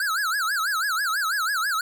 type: tone with vibrato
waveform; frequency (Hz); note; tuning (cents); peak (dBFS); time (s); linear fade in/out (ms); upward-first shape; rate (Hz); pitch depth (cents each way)
square; 1466; F#6; -16; -23; 0-1.81; 2; sine; 6.1; 250
effects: none